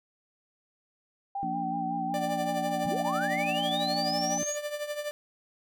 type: tone with vibrato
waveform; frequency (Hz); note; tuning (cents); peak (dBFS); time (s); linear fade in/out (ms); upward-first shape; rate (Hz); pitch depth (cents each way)
sine; 781; G5; -7; -30; 1.35-4.38; 5; sine; 5.4; 45
type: chord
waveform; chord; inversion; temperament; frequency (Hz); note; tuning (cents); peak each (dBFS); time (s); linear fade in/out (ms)
sine; Bb major; second; just; 174.81 / 233.1 / 291.4; F3 / Bb3 / D4; +2 / 0 / -13; -37; 1.43-4.43; 0
type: tone with tremolo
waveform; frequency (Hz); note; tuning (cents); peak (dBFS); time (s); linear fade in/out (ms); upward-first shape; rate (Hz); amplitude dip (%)
45% pulse; 591; D5; +11; -29; 2.14-5.11; 0; triangle; 12; 75
type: linear sweep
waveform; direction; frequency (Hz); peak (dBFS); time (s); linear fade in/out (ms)
sine; up; 31.24 to 6860; -31; 2.84-4.58; 50
effects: none